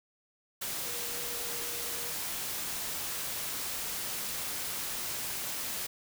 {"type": "tone in noise", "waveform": "sine", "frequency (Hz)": 477, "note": "A#4", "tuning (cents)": 40, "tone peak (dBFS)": -47, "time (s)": [0.85, 2.12], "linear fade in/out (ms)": 10, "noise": "white", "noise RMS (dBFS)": -36, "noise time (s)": [0.61, 5.87], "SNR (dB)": -14, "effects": []}